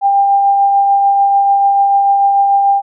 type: tone with tremolo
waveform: sine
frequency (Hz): 796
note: G5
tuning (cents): +26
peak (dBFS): -6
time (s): 0.01-2.82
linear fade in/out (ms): 50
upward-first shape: triangle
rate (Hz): 6.8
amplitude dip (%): 30
effects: none